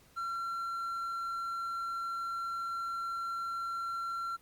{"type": "tone", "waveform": "triangle", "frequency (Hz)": 1363, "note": "F6", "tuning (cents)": -43, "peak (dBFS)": -32, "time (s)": [0.16, 4.37], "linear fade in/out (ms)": 20, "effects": ["pink hiss -63 dBFS RMS until 4.41 s", "Opus 48 kbps"]}